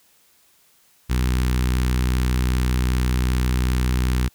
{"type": "tone with notch filter", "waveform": "sawtooth", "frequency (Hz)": 62.6, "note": "B1", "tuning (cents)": 24, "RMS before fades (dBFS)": -20, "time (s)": [1.09, 4.29], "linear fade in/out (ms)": 20, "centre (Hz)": 610, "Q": 0.71, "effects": ["white hiss -58 dBFS RMS until 4.34 s"]}